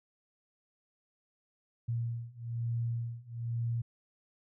sine beating tone pair, 116.54 / 117.64 Hz, A#2 / A#2, 0 / +16 cents, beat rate 1.1 Hz, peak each -36 / -35 dBFS, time 1.88-3.82 s, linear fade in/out 10 ms, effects none

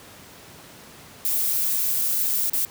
violet noise with dropouts, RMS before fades -23 dBFS, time 1.25-2.65 s, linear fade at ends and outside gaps 0 ms, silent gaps 2.497-2.533 s, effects pink hiss -45 dBFS RMS until 2.7 s + high-pass 100 Hz 12 dB/octave

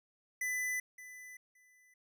square tone with echo, 2000 Hz, B6, 21 cents sharp, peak -34 dBFS, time 0.41-0.8 s, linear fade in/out 5 ms, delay 570 ms, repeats 2, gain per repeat -15 dB, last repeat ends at 1.94 s, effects none

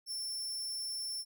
sawtooth tone, 5390 Hz, E8, 38 cents sharp, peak -34 dBFS, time 0.06-1.25 s, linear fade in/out 50 ms, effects none

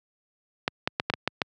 clicks, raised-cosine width 0.3 ms, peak -7 dBFS, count 7, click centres 0.679 / 0.875 / 0.999 / 1.1 / 1.138 / 1.276 / 1.418 s, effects high-pass 100 Hz 12 dB/octave

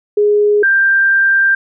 sine tone pair in turn, 415.3 / 1582.5 Hz, G#4 / G6, 0 / +16 cents, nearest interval octave + major seventh, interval 2316 cents, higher second, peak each -8 dBFS, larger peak neither, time 0.17-0.63 / 0.63-1.55 s, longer second, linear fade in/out 5 ms, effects none

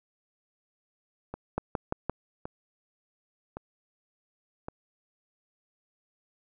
two click trains, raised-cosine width 1 ms, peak -22 / -14 dBFS, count 4 / 4, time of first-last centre 1.34-4.684 / 1.58-2.096 s, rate 0.897 / 5.81 Hz, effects none

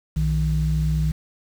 sine tone pair together, 61.73 / 155.56 Hz, B1 / D#3, 0 / 0 cents, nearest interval octave + major third, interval 1600 cents, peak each -21 / -20 dBFS, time 0.16-1.12 s, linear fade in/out 10 ms, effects tanh soft clip ceiling -11 dBFS + 7-bit

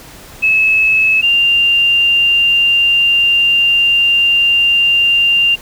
sine tone pair in turn, 2591 / 2790 Hz, E7 / F7, -30 / -2 cents, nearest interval minor second, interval 128 cents, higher second, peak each -8 dBFS, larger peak neither, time 0.42-1.22 / 1.22-5.56 s, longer second, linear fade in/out 20 ms, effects pink hiss -36 dBFS RMS until 5.61 s

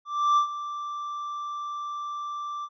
triangle tone with ADSR envelope, 1174.7 Hz, D6, in tune, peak -15 dBFS, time 0.05-2.69 s, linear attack 320 ms, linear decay 98 ms, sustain -14 dB, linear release 52 ms, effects resampled to 16000 Hz

